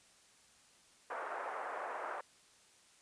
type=band-pass noise; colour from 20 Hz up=pink; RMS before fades=-42 dBFS; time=1.1-2.21 s; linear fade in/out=5 ms; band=530 to 1600 Hz; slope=24 dB/octave; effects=white hiss -65 dBFS RMS until 3.01 s + resampled to 22050 Hz